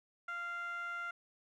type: tone with band-pass filter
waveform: 15% pulse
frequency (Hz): 694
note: F5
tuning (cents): -11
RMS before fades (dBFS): -41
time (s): 0.28-1.11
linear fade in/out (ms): 5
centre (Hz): 1500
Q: 3.8
effects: none